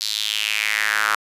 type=tone with high-pass filter sweep; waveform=square; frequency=53.3 Hz; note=G#1; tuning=46 cents sharp; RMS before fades=-22 dBFS; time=0.01-1.15 s; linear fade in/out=0 ms; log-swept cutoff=4400 to 1300 Hz; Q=3.9; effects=resampled to 32000 Hz